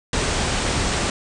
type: low-pass noise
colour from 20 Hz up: pink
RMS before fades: -22 dBFS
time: 0.13-1.1 s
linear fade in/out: 2 ms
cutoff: 9100 Hz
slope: 96 dB/octave
effects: none